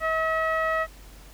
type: tone with low-pass filter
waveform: sawtooth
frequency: 642 Hz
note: E5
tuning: 46 cents flat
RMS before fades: -25 dBFS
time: 0-0.87 s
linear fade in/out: 50 ms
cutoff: 1700 Hz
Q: 5.8
effects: added 48 Hz sine -45 dBFS peak until 1.33 s + pink hiss -51 dBFS RMS until 1.33 s